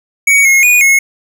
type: tone with pitch steps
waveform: square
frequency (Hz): 2246 / 2160 / 2459 / 2175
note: C#7 / C#7 / D#7 / C#7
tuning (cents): +22 / -45 / -21 / -33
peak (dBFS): -6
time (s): 0.27-0.99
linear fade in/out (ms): 5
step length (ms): 180
effects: none